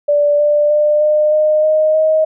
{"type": "tone with pitch steps", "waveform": "sine", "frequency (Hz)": [584, 591.1, 598.3, 605.6, 613, 620.5, 628.1], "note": ["D5", "D5", "D5", "D#5", "D#5", "D#5", "D#5"], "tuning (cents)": [-10, 11, 32, -47, -26, -5, 16], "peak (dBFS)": -9, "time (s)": [0.08, 2.25], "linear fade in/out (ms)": 10, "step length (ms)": 310, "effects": []}